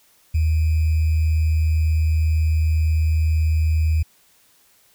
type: tone with sample-and-hold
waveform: sine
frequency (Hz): 79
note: D#2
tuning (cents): +27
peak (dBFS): -15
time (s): 0.34-4.03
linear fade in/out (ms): 10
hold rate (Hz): 2450
effects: white hiss -57 dBFS RMS until 4.94 s